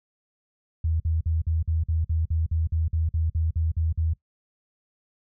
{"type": "tone bursts", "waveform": "sine", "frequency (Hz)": 80.8, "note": "E2", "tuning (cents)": -34, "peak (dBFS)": -21, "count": 16, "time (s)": [0.84, 4.135], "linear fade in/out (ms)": 5, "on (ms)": 160, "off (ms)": 49, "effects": ["noise-tail reverb RT60 0.1 s tail -20 dB re dry"]}